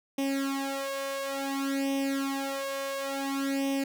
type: tone with flanger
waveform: sawtooth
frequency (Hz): 273.9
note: C#4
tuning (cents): -21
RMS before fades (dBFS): -31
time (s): 0.18-3.84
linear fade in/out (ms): 5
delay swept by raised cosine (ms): 0.34 to 1.94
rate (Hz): 0.57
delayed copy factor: +0.9
effects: none